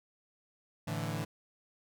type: chord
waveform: sawtooth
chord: A suspended fourth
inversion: none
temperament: equal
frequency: 110 / 146.83 / 164.81 Hz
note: A2 / D3 / E3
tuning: 0 / 0 / 0 cents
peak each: -34 dBFS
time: 0.87-1.25 s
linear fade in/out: 10 ms
effects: none